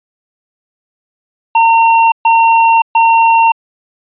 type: tone bursts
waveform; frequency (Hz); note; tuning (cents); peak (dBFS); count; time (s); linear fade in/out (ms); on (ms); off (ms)
square; 912; A#5; -38; -6; 3; 1.55-3.52; 5; 570; 130
effects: resampled to 8000 Hz